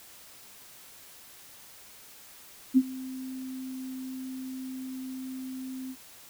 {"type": "tone with ADSR envelope", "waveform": "sine", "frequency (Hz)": 260, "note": "C4", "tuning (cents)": -11, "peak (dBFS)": -14, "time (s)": [2.74, 5.96], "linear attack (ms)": 32, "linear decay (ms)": 48, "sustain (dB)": -21, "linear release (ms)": 54, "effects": ["white hiss -51 dBFS RMS until 6.29 s"]}